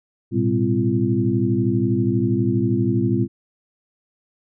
sine tone cluster, 110.9 / 123.3 / 197.7 / 257.3 / 341.3 Hz, A2 / B2 / G3 / C4 / F4, +14 / -2 / +15 / -29 / -40 cents, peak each -23 dBFS, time 0.31-3.28 s, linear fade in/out 50 ms, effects none

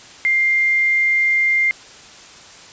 sine tone with quantisation, 2100 Hz, C7, 6 cents sharp, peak -13 dBFS, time 0.25-1.71 s, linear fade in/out 0 ms, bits 7, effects white hiss -41 dBFS RMS until 2.72 s + resampled to 16000 Hz

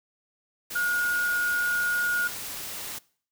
sine tone in noise, 1439 Hz, F#6, 49 cents flat, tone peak -23 dBFS, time 0.75-2.28 s, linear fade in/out 10 ms, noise white, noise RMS -36 dBFS, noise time 0.7-2.99 s, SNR +10 dB, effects noise-tail reverb RT60 0.5 s tail -22 dB re dry

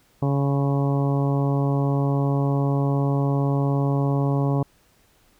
harmonic tone with a mistuned harmonic, 139.8 Hz, C#3, 15 cents sharp, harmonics 1 / 2 / 3 / 4 / 5 / 6 / 7 / 8, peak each -20 / -26 / -30 / -32 / -34 / -36 / -37 / -38 dBFS, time 0.22-4.63 s, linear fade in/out 5 ms, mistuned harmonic 8, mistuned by -30 cents, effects pink hiss -60 dBFS RMS until 5.39 s

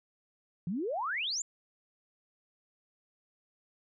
sine exponential sweep, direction up, 158.8 to 7459 Hz, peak -31 dBFS, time 0.67-1.42 s, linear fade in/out 2 ms, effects none

